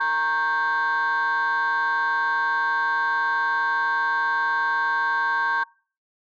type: chord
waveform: sine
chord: G diminished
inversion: first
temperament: equal with one note detuned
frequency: 932.3 / 1092.8 / 1568 Hz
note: Bb5 / Db6 / G6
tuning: 0 / -25 / 0 cents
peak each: -24 / -25 / -21 dBFS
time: 0-5.64 s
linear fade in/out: 10 ms
effects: noise-tail reverb RT60 0.4 s tail -24 dB re dry + tanh soft clip ceiling -16 dBFS